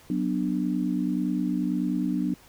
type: chord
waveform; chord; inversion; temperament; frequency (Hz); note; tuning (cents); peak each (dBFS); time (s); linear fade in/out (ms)
sine; B minor; second; just; 185.21 / 246.9 / 296.3; F#3 / B3 / D4; +2 / 0 / +15; -28; 0.1-2.34; 2
effects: pink hiss -54 dBFS RMS until 2.48 s